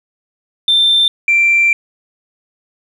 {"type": "tone pair in turn", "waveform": "sine", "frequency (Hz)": [3571, 2355], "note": ["A7", "D7"], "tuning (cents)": [25, 4], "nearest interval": "perfect fifth", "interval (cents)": 721, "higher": "first", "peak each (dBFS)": -7, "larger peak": "neither", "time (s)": [[0.68, 1.08], [1.28, 1.73]], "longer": "second", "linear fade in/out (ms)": 2, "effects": ["tanh soft clip ceiling -4 dBFS", "8-bit"]}